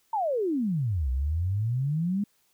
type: exponential two-way sweep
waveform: sine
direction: down then up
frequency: 927 to 61.74 to 210.3 Hz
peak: -24 dBFS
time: 0.13-2.24 s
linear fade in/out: 5 ms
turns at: 1.1 s
effects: white hiss -68 dBFS RMS until 2.53 s